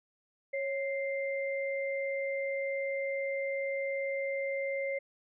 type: tone pair together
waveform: sine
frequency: 548.6 / 2093 Hz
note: C#5 / C7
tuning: -18 / 0 cents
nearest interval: octave + major seventh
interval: 2318 cents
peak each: -32 / -37 dBFS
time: 0.53-4.99 s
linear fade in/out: 10 ms
effects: none